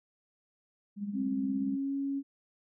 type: tone with tremolo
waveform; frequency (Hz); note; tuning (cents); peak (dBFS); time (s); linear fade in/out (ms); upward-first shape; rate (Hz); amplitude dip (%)
sine; 203.4; G#3; -36; -30; 0.96-1.78; 50; triangle; 17; 70
type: tone with pitch glide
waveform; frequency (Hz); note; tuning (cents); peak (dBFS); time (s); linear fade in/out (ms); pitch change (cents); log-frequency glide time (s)
sine; 266.7 to 276.6; C4 to C#4; +33 to -4; -30; 1.13-2.23; 50; +63; 1.4-1.95
effects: none